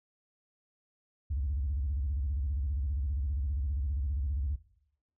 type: tone with vibrato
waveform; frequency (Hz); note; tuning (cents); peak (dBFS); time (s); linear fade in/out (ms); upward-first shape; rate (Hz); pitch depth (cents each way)
sine; 69.3; C#2; 0; -28; 1.3-4.56; 10; square; 15; 190
effects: noise-tail reverb RT60 0.8 s tail -20 dB re dry + tanh soft clip ceiling -25 dBFS